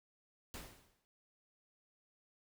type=noise with exponential decay; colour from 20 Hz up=pink; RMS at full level=-45 dBFS; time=0.54-1.05 s; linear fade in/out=0 ms; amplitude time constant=110 ms; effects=none

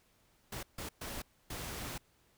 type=noise bursts at uneven times; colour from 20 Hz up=pink; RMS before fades=-42 dBFS; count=4; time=0.52-0.63 / 0.78-0.89 / 1.01-1.22 / 1.5-1.98 s; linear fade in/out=5 ms; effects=pink hiss -70 dBFS RMS until 2.37 s

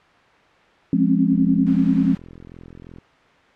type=chord; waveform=sine; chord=Db major seventh; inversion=first; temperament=equal with one note detuned; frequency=174.61 / 207.7 / 261.6 / 271.9 Hz; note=F3 / Ab3 / C4 / Db4; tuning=0 / 0 / 0 / -33 cents; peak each=-20 dBFS; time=0.93-2.15 s; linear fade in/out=2 ms
type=click train; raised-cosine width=3 ms; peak=-28 dBFS; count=72; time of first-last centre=1.33-2.985 s; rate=42.9 Hz
type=noise; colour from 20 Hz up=white; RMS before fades=-36 dBFS; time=1.66-2.18 s; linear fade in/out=10 ms
effects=white hiss -52 dBFS RMS until 3.55 s + low-pass 2000 Hz 12 dB/octave

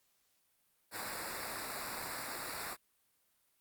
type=noise with comb filter; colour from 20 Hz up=pink; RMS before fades=-41 dBFS; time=0.91-2.77 s; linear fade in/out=50 ms; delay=0.32 ms; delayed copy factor=-0.9; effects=white hiss -75 dBFS RMS until 3.6 s + Opus 48 kbps

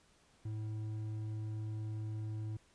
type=tone with hard clipping; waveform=triangle; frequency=108.2 Hz; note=A2; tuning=29 cents flat; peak=-39 dBFS; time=0.45-2.57 s; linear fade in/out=5 ms; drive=9 dB; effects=pink hiss -68 dBFS RMS until 2.74 s + resampled to 22050 Hz

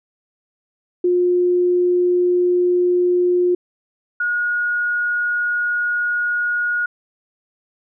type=tone pair in turn; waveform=sine; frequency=356.6 / 1443.4 Hz; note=F4 / F#6; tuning=+36 / -43 cents; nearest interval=2 octaves; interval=2421 cents; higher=second; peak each=-13 / -17 dBFS; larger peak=first; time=1.04-3.55 / 4.2-6.86 s; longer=second; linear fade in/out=5 ms; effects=none

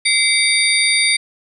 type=tone cluster; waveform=sine; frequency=2083 / 2284 / 3686 / 4664 / 9130 Hz; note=C7 / D7 / A#7 / D8 / D9; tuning=-8 / -49 / -20 / -13 / -50 cents; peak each=-19 dBFS; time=0.05-1.17 s; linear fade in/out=10 ms; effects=none

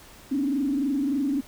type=tone with frequency modulation; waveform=sine; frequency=277.2 Hz; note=C#4; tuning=in tune; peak=-22 dBFS; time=0.31-1.41 s; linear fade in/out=10 ms; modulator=23.4 Hz; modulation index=1; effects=pink hiss -49 dBFS RMS until 1.47 s

